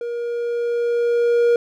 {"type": "tone with level ramp", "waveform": "triangle", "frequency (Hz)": 474, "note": "A#4", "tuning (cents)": 29, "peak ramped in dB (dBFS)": [-22, -10], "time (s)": [0.01, 1.56], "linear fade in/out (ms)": 2, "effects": []}